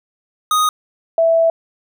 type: tone pair in turn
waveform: square / sine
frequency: 1244.5 / 659.3 Hz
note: D#6 / E5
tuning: 0 / 0 cents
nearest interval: major seventh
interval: 1100 cents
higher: first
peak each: -13 / -10 dBFS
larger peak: second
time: 0.51-0.69 / 1.18-1.5 s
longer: second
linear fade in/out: 2 ms
effects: none